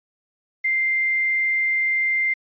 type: tone with quantisation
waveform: sine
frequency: 2093 Hz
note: C7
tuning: in tune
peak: -18 dBFS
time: 0.64-2.34 s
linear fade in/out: 10 ms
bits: 8
effects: resampled to 11025 Hz